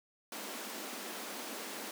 pink high-pass noise, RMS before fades -43 dBFS, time 0.32-1.91 s, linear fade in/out 2 ms, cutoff 200 Hz, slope 96 dB/octave, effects none

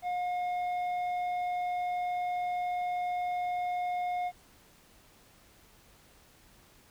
triangle tone with tanh clipping, 717 Hz, F5, 45 cents sharp, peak -31 dBFS, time 0.02-4.32 s, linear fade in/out 50 ms, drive 11 dB, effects pink hiss -60 dBFS RMS until 6.9 s

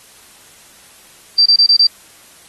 sine tone bursts, 4688 Hz, D8, 4 cents flat, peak -6 dBFS, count 5, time 1.38-1.87 s, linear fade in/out 5 ms, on 78 ms, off 25 ms, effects white hiss -44 dBFS RMS until 2.48 s + AAC 32 kbps

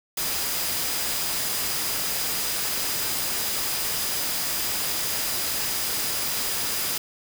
sine tone in noise, 4932 Hz, D#8, 16 cents flat, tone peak -35 dBFS, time 0.17-6.98 s, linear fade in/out 5 ms, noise white, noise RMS -27 dBFS, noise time 0.17-6.98 s, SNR -11 dB, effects none

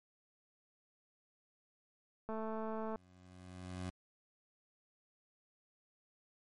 click train, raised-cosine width 1 ms, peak -29 dBFS, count 148, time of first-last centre 2.29-2.958 s, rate 220 Hz
20% pulse tone with exponential growth, 91.3 Hz, F#2, 23 cents flat, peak -34 dBFS, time 2.52-3.9 s, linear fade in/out 0 ms, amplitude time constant 300 ms
effects MP3 48 kbps

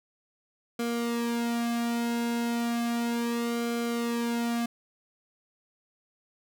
sawtooth tone with flanger, 235.2 Hz, A#3, 16 cents sharp, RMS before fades -29 dBFS, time 0.79-4.66 s, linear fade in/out 5 ms, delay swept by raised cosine 1.1 to 2.6 ms, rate 0.34 Hz, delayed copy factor -0.75, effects none

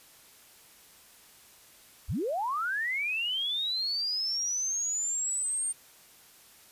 sine linear sweep, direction up, 36.71 to 8800 Hz, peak -28 dBFS, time 2.08-5.73 s, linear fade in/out 20 ms, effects white hiss -56 dBFS RMS until 6.71 s + resampled to 32000 Hz

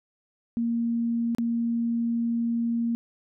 sine tone with dropouts, 233.1 Hz, A#3, in tune, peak -23 dBFS, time 0.57-2.95 s, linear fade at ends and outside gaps 0 ms, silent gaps 1.349-1.384 s, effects none

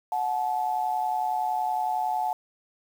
sine tone pair together, 733.2 / 864 Hz, F#5 / A5, -16 / -32 cents, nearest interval minor third, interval 284 cents, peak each -27 dBFS, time 0.12-2.33 s, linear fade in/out 2 ms, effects 8-bit

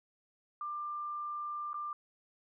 sine tone with dropouts, 1190 Hz, D6, 22 cents sharp, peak -36 dBFS, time 0.61-1.93 s, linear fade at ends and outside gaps 2 ms, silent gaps 1.732-1.742 s, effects none

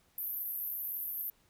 pink band-pass noise, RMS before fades -38 dBFS, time 0.18-1.3 s, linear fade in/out 2 ms, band 12000 to 14000 Hz, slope 96 dB/octave, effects pink hiss -69 dBFS RMS until 1.49 s

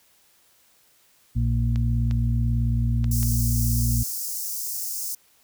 harmonic tone, 58.3 Hz, A#1, 1 cent sharp, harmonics 1 / 2 / 4, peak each -23 / -22 / -30 dBFS, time 1.35-4.04 s, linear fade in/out 20 ms
clicks, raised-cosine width 0.2 ms, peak -21 dBFS, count 4, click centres 1.759 / 2.111 / 3.043 / 3.23 s
white high-pass noise, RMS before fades -30 dBFS, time 3.11-5.15 s, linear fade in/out 5 ms, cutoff 5100 Hz, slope 48 dB/octave
effects white hiss -60 dBFS RMS until 5.43 s

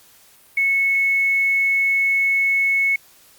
sine tone with quantisation, 2200 Hz, C#7, 14 cents flat, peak -15 dBFS, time 0.57-2.96 s, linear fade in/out 5 ms, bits 7, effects white hiss -51 dBFS RMS until 3.38 s + Opus 48 kbps

